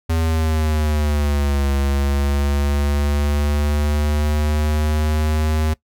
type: linear two-way sweep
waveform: square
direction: down then up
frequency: 82.2 to 69.3 to 78.1 Hz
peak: -17 dBFS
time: 0.09-5.74 s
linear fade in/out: 10 ms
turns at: 1.7 s
effects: noise-tail reverb RT60 0.1 s tail -20 dB re dry